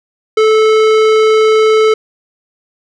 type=tone with tanh clipping; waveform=sine; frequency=436.1 Hz; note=A4; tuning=15 cents flat; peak=-8 dBFS; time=0.37-1.94 s; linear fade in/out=5 ms; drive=18 dB; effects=none